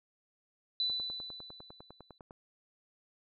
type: tone with exponential decay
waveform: sine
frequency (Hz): 3986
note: B7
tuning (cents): +15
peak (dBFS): -28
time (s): 0.8-2.18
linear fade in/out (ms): 1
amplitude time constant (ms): 300
type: click train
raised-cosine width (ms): 1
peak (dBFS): -35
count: 15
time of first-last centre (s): 0.9-2.308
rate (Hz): 9.94
effects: none